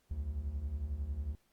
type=beating tone pair; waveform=triangle; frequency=63.5 / 74.5 Hz; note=B1 / D2; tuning=+49 / +25 cents; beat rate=11 Hz; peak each=-39 / -34 dBFS; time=0.11-1.35 s; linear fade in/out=0 ms; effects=pink hiss -74 dBFS RMS until 1.52 s + Opus 48 kbps